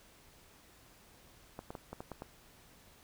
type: clicks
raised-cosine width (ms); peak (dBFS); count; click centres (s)
1; -28; 7; 1.591 / 1.705 / 1.752 / 1.93 / 2.005 / 2.117 / 2.221
effects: pink hiss -61 dBFS RMS until 3.03 s